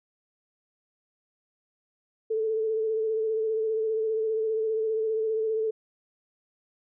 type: tone with vibrato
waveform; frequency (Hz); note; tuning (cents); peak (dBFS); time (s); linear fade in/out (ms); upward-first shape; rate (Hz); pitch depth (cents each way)
sine; 440; A4; 0; -24; 2.3-5.71; 10; sine; 15; 28
effects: none